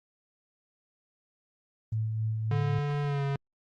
sine tone with tremolo, 110 Hz, A2, in tune, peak -26 dBFS, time 1.92-2.79 s, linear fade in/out 5 ms, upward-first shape sine, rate 3.7 Hz, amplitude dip 30%
square tone with pitch glide, 145 to 139.33 Hz, D3 to C#3, -22 to +9 cents, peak -28 dBFS, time 2.51-3.36 s, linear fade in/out 2 ms, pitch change -69 cents, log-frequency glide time 3.03-3.24 s
effects low-pass 3000 Hz 12 dB/octave + Opus 24 kbps

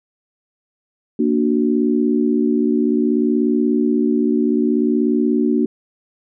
sine chord, Bb augmented, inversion none, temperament equal, 233.1 / 293.7 / 370 Hz, Bb3 / D4 / F#4, 0 / 0 / 0 cents, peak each -17 / -18 / -20 dBFS, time 1.19-5.66 s, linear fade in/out 5 ms, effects none

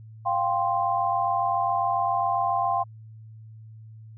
sine chord, F suspended second, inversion none, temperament just, 698.5 / 785.8 / 1047.7 Hz, F5 / G5 / C6, 0 / +4 / +2 cents, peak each -26 dBFS, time 0.25-2.84 s, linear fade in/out 20 ms, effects added 110 Hz sine -42 dBFS peak until 4.17 s

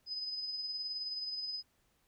sine tone with tremolo, 5020 Hz, D#8, 15 cents sharp, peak -35 dBFS, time 0.06-1.63 s, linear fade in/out 50 ms, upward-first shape sine, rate 19 Hz, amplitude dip 40%, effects pink hiss -74 dBFS RMS until 2.07 s

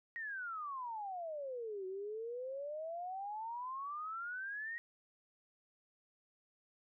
sine exponential two-way sweep, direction down then up, 1895 to 370 to 1895 Hz, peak -40 dBFS, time 0.16-4.78 s, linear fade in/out 0 ms, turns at 1.86 s, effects none

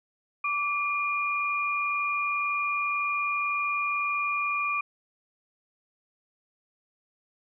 sine tone pair together, 1162.1 / 2416 Hz, D6 / D7, -19 / +48 cents, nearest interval octave + minor second, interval 1267 cents, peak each -28 dBFS, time 0.44-4.81 s, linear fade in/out 5 ms, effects none

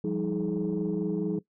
sine tone cluster, 172.2 / 196.7 / 316.2 / 422.4 Hz, F3 / G3 / D#4 / G#4, -24 / +6 / +28 / +29 cents, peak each -31 dBFS, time 0.04-1.39 s, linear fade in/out 5 ms, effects noise-tail reverb RT60 0.1 s tail -18 dB re dry + tanh soft clip ceiling -20 dBFS

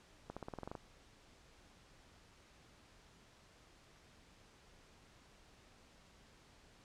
accelerating click train, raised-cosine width 1 ms, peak -30 dBFS, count 10, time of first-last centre 0.3-0.752 s, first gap 66 ms, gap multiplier 0.93, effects pink hiss -64 dBFS RMS until 6.84 s + low-pass 7000 Hz 12 dB/octave

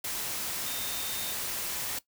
sine tone in noise, 3662 Hz, A#7, 32 cents flat, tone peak -40 dBFS, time 0.66-1.33 s, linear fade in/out 5 ms, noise white, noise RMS -34 dBFS, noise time 0.04-1.99 s, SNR -9 dB, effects noise-tail reverb RT60 0.1 s tail -17 dB re dry

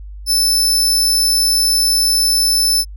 sawtooth tone, 5274 Hz, E8, in tune, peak -9 dBFS, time 0.26-2.85 s, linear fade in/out 50 ms, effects added 50 Hz sine -29 dBFS peak until 2.96 s

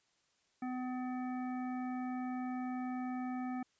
harmonic tone, 252.8 Hz, B3, 41 cents sharp, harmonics 1 / 3 / 5 / 7 / 9, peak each -37 / -44 / -51 / -55 / -57 dBFS, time 0.62-3.63 s, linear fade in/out 5 ms, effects white hiss -75 dBFS RMS until 3.79 s + resampled to 16000 Hz

